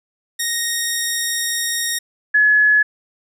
10% pulse / sine tone pair in turn, 1864.7 / 1700.5 Hz, A#6 / G#6, 0 / +40 cents, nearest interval major second, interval 160 cents, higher first, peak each -10 dBFS, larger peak neither, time 0.39-1.99 / 2.34-2.83 s, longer first, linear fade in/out 10 ms, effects none

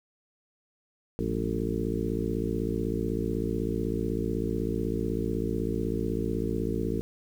harmonic tone with a mistuned harmonic, 56 Hz, A1, 31 cents sharp, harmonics 1 / 2 / 3 / 4 / 5 / 6 / 7 / 8, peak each -35 / -35 / -35 / -35 / -35 / -35 / -35 / -35 dBFS, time 1.19-7.01 s, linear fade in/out 0 ms, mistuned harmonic 3, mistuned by +120 cents, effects 9-bit

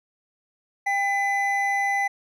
triangle tone pair together, 797 / 2007 Hz, G5 / B6, +28 / +27 cents, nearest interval octave + major third, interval 1599 cents, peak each -22 dBFS, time 0.86-2.08 s, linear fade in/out 10 ms, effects none

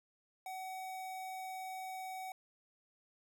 square tone with notch filter, 753 Hz, F#5, 30 cents sharp, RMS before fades -44 dBFS, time 0.46-2.32 s, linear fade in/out 2 ms, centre 4600 Hz, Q 1.9, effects none

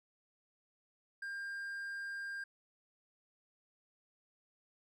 triangle tone, 1600 Hz, G6, 35 cents sharp, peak -38 dBFS, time 1.22-2.44 s, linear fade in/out 5 ms, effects none

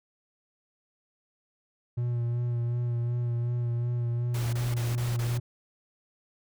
triangle tone with vibrato, 119.8 Hz, A#2, 48 cents sharp, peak -24 dBFS, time 1.97-5.4 s, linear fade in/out 10 ms, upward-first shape sine, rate 2.7 Hz, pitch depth 22 cents each way
pink noise bursts, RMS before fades -39 dBFS, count 5, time 4.34-5.378 s, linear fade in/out 5 ms, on 190 ms, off 22 ms
effects none

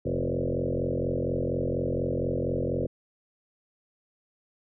sine tone with frequency modulation, 311.1 Hz, D#4, in tune, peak -25 dBFS, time 0.05-2.87 s, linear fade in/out 10 ms, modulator 44.2 Hz, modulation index 5.6, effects none

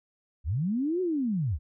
sine linear two-way sweep, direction up then down, 58.27 to 376.8 to 58.27 Hz, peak -25 dBFS, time 0.44-1.59 s, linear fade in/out 50 ms, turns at 1.01 s, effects none

